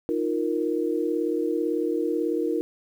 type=chord; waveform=sine; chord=Eb suspended second; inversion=none; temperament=equal; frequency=311.1 / 349.2 / 466.2 Hz; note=Eb4 / F4 / Bb4; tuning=0 / 0 / 0 cents; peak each=-27 dBFS; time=0.09-2.61 s; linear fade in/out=0 ms; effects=9-bit